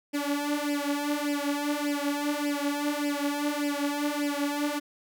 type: tone with flanger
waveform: sawtooth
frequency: 290 Hz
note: D4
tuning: 22 cents flat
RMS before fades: -29 dBFS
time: 0.13-4.8 s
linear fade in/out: 20 ms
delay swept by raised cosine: 0.38 to 4.68 ms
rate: 1.7 Hz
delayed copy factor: +0.95
effects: none